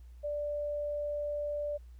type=tone; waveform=sine; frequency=587.3 Hz; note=D5; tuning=in tune; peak=-32 dBFS; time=0.23-1.78 s; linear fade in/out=20 ms; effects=added 60 Hz sine -48 dBFS peak until 1.99 s + pink hiss -72 dBFS RMS until 1.99 s